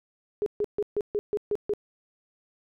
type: tone bursts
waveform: sine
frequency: 415.3 Hz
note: G#4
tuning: in tune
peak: -23 dBFS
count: 8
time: 0.42-1.736 s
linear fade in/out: 0 ms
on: 42 ms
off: 140 ms
effects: none